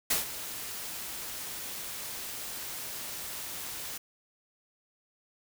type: noise with ADSR envelope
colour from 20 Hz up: white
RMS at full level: -26 dBFS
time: 0.1-3.98 s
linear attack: 8 ms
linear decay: 140 ms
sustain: -13 dB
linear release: 6 ms
effects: none